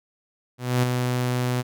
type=tone with ADSR envelope; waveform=sawtooth; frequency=124.6 Hz; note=B2; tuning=16 cents sharp; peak=-13 dBFS; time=0.58-1.63 s; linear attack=250 ms; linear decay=10 ms; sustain=-5 dB; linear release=30 ms; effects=none

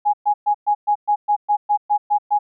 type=tone bursts; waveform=sine; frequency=830.6 Hz; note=G#5; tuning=in tune; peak=-13 dBFS; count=12; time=0.05-2.39 s; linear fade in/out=20 ms; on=85 ms; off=120 ms; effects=none

